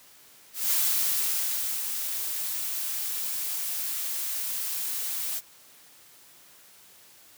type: noise with ADSR envelope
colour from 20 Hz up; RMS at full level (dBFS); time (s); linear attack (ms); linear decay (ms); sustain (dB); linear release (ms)
blue; -24; 0.53-5.41; 180; 1100; -7; 33
effects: white hiss -54 dBFS RMS until 7.37 s + high-pass 80 Hz 12 dB/octave